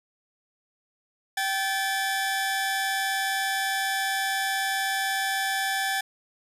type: tone pair together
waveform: sawtooth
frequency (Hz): 777 / 1733.3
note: G5 / A6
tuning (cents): -16 / -26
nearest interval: octave + major second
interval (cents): 1390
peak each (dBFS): -24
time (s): 1.37-6.01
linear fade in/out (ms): 5
effects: resampled to 32000 Hz + 9-bit

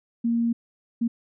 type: tone bursts at uneven times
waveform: sine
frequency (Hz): 233.1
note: A#3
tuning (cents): 0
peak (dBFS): -20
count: 2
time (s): 0.24-0.53 / 1.01-1.08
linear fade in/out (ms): 10
effects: none

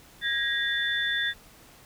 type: tone cluster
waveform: sine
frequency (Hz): 1644 / 1888 / 3523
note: G#6 / A#6 / A7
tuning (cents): -18 / +22 / +1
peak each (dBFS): -29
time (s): 0.21-1.34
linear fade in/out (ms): 50
effects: pink hiss -53 dBFS RMS until 1.85 s

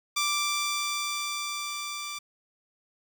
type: tone with level ramp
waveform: 10% pulse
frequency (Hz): 1174.7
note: D6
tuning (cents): 0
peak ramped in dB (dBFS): -16 to -26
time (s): 0.16-2.19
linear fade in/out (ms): 10
effects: 9-bit

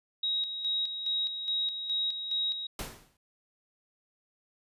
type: tone with tremolo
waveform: sine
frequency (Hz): 3804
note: A#7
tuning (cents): +34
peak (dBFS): -27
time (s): 0.23-2.67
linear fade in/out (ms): 5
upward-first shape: square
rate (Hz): 2.4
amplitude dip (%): 55
type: noise with exponential decay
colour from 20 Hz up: pink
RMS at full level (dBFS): -34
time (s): 2.79-3.17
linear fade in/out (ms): 2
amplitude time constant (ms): 82
effects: resampled to 32000 Hz

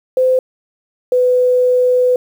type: tone pair in turn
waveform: sine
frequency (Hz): 514 / 500.2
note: C5 / B4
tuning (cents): -31 / +22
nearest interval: unison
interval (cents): 47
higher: first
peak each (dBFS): -9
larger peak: neither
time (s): 0.17-0.39 / 1.12-2.16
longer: second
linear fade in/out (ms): 2
effects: 7-bit

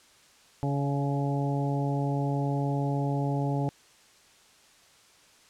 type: harmonic tone with a mistuned harmonic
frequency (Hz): 140.8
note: C#3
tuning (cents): +27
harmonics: 1 / 2 / 3 / 4 / 5 / 6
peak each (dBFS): -27 / -32 / -37 / -38 / -38 / -37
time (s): 0.63-3.69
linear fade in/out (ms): 0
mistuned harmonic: 5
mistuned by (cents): -16
effects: white hiss -58 dBFS RMS until 5.49 s + low-pass 8000 Hz 12 dB/octave

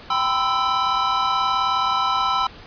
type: chord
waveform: square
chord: C major seventh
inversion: second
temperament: equal with one note detuned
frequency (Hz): 784 / 987.8 / 1026.7 / 1318.5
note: G5 / B5 / C6 / E6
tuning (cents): 0 / 0 / -33 / 0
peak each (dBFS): -27 / -27 / -25 / -22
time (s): 0.1-2.47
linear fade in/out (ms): 5
effects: pink hiss -42 dBFS RMS until 2.66 s + resampled to 11025 Hz

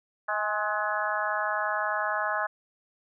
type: harmonic tone with a mistuned harmonic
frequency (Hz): 211.6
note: G#3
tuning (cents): +33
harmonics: 3 / 4 / 5 / 6 / 7 / 8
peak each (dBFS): -33 / -33 / -33 / -33 / -33 / -33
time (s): 0.28-2.47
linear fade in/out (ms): 10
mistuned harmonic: 4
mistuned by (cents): -30
effects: none

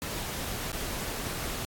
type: noise with dropouts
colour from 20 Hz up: pink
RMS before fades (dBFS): -35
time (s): 0.02-1.65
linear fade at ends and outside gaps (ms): 0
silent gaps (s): 0.718-0.729
effects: AAC 64 kbps

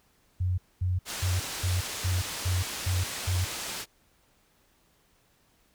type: tone bursts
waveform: sine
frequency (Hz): 91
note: F#2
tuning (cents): -28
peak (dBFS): -24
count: 8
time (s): 0.4-3.45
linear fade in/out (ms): 10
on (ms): 180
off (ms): 230
type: low-pass noise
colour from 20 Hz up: white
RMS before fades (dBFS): -36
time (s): 1.05-3.86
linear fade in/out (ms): 50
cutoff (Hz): 8000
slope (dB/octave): 12
effects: pink hiss -66 dBFS RMS until 5.74 s

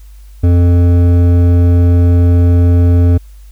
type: tone with hard clipping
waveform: sine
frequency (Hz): 87.31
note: F2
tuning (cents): 0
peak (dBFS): -7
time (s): 0.43-3.18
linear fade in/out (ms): 10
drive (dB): 11
effects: added 50 Hz sine -32 dBFS peak until 3.51 s + white hiss -51 dBFS RMS until 3.51 s

